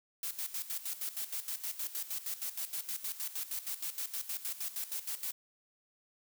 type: noise with tremolo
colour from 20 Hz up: blue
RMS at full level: -37 dBFS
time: 0.23-5.32 s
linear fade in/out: 2 ms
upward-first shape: square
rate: 6.4 Hz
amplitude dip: 75%
effects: none